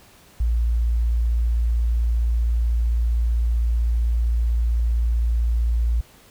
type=tone; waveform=sine; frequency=57.8 Hz; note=A#1; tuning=14 cents flat; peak=-17 dBFS; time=0.4-6.01 s; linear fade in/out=5 ms; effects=pink hiss -51 dBFS RMS until 6.3 s